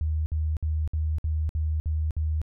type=tone bursts; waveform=sine; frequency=77.78 Hz; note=D#2; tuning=in tune; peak=-23 dBFS; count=8; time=0.01-2.416 s; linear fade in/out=0 ms; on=250 ms; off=58 ms; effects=none